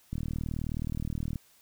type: click train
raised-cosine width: 5 ms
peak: -21 dBFS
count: 49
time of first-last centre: 0.13-1.358 s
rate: 39.1 Hz
effects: white hiss -62 dBFS RMS until 1.61 s